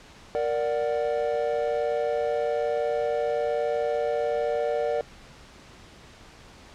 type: chord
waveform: triangle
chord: Bb augmented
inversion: none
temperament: equal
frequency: 466.2 / 587.3 / 740 Hz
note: Bb4 / D5 / F#5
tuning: 0 / 0 / 0 cents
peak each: -25 / -25 / -30 dBFS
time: 0.35-5.01 s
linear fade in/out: 0 ms
effects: pink hiss -49 dBFS RMS until 6.74 s + low-pass 6000 Hz 12 dB/octave